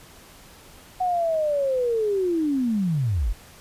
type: linear sweep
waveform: sine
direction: down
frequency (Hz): 744 to 37.49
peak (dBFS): -20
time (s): 1-3.33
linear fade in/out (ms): 10
effects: pink hiss -48 dBFS RMS until 3.6 s + resampled to 32000 Hz